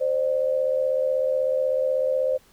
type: tone pair together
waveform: sine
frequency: 523.3 / 599.5 Hz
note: C5 / D5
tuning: 0 / +36 cents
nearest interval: major second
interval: 236 cents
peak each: -21 / -26 dBFS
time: 0-2.38 s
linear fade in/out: 20 ms
effects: pink hiss -57 dBFS RMS until 2.52 s